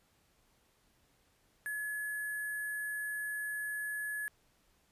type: tone with sample-and-hold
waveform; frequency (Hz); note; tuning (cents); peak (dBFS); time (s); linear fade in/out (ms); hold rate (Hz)
sine; 1700; G#6; +40; -35; 1.66-4.28; 0; 11025
effects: pink hiss -71 dBFS RMS until 4.91 s + resampled to 32000 Hz